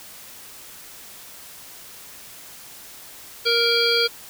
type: harmonic tone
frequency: 467.6 Hz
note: A#4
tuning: 5 cents sharp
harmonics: 1 / 3 / 5 / 7 / 9 / 10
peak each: -22 / -25 / -26 / -24 / -27 / -22 dBFS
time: 3.45-4.08 s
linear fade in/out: 20 ms
effects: white hiss -42 dBFS RMS until 4.29 s